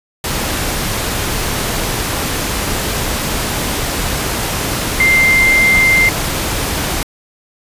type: tone in noise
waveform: sine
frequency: 2093 Hz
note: C7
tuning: in tune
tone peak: -8 dBFS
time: 5-6.09 s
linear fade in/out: 2 ms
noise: pink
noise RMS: -18 dBFS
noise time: 0.24-7.03 s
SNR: +7 dB
effects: resampled to 32000 Hz